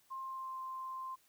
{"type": "tone with pitch glide", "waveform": "sine", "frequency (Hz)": [1059, 1046.2], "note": ["C6", "C6"], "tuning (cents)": [21, -1], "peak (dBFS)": -40, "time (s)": [0.1, 1.16], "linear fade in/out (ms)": 20, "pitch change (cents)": -22, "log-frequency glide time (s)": [0.21, 0.59], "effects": ["white hiss -70 dBFS RMS until 1.28 s"]}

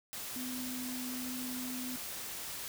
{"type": "tone in noise", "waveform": "sine", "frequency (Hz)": 252.2, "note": "B3", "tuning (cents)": 36, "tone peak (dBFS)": -39, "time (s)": [0.36, 1.96], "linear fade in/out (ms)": 0, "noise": "white", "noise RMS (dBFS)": -42, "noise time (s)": [0.13, 2.68], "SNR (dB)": 0, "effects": []}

